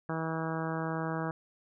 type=harmonic tone; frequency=161.6 Hz; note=E3; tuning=34 cents flat; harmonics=1 / 2 / 3 / 4 / 5 / 6 / 7 / 8 / 9 / 10; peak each=-35 / -38 / -40 / -41 / -42 / -43 / -43 / -44 / -45 / -45 dBFS; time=0.09-1.31 s; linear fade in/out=2 ms; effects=none